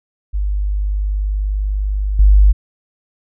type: tone with level steps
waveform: sine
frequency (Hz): 50.2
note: G1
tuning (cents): +42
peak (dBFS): -15 / -5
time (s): 0.33-2.53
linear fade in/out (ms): 20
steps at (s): 2.19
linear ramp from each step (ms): 5
effects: none